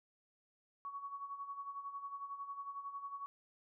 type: tone with tremolo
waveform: sine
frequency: 1120 Hz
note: C#6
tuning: 18 cents sharp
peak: -40 dBFS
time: 0.85-3.26 s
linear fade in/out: 0 ms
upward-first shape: sine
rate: 11 Hz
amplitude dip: 65%
effects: none